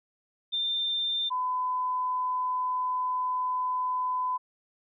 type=tone pair in turn; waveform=sine; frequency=3591 / 1007.7 Hz; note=A7 / B5; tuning=+35 / +35 cents; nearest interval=octave + minor seventh; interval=2200 cents; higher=first; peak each=-26 dBFS; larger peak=neither; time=0.52-1.3 / 1.3-4.38 s; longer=second; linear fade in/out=20 ms; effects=none